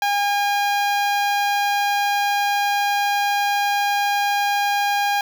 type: tone with notch filter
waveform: sawtooth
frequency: 812 Hz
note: G#5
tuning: 39 cents flat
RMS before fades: -20 dBFS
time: 0.02-5.21 s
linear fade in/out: 2 ms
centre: 8800 Hz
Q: 0.93
effects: none

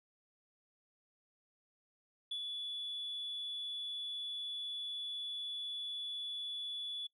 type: tone with ADSR envelope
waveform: sine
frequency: 3434 Hz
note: A7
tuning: 43 cents flat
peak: -34 dBFS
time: 2.31-7.07 s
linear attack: 7 ms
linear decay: 69 ms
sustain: -4 dB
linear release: 6 ms
effects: noise-tail reverb RT60 0.1 s tail -21 dB re dry + tanh soft clip ceiling -35 dBFS

